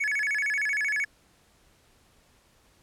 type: tone with vibrato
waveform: triangle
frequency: 1950 Hz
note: B6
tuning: 23 cents flat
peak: -23 dBFS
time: 0-1.05 s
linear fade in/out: 10 ms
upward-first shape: square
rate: 13 Hz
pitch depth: 230 cents each way
effects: pink hiss -62 dBFS RMS until 2.82 s + low-pass 12000 Hz 12 dB/octave